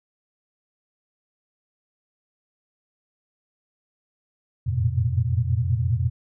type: tone cluster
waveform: sine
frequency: 86.8 / 92.6 / 111.9 / 117.4 / 126.8 Hz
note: F2 / F#2 / A2 / A#2 / B2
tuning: -10 / +2 / +30 / +13 / +46 cents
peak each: -25 / -31 / -26 / -26 / -25 dBFS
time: 4.66-6.1 s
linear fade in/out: 20 ms
effects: none